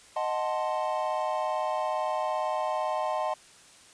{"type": "chord", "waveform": "triangle", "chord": "D# diminished seventh", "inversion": "none", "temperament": "equal", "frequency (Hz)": [622.3, 740, 880, 1046.5], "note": ["D#5", "F#5", "A5", "C6"], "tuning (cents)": [0, 0, 0, 0], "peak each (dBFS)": [-29, -31, -31, -32], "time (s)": [0.16, 3.34], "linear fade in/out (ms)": 5, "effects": ["white hiss -54 dBFS RMS until 3.93 s", "resampled to 22050 Hz"]}